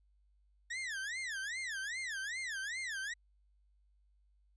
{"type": "tone with vibrato", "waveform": "40% pulse", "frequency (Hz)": 1809, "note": "A6", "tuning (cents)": 48, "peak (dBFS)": -37, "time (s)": [0.7, 3.14], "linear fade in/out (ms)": 10, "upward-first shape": "sine", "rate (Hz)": 2.5, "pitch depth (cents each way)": 280, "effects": ["added 50 Hz sine -67 dBFS peak until 4.56 s", "resampled to 22050 Hz"]}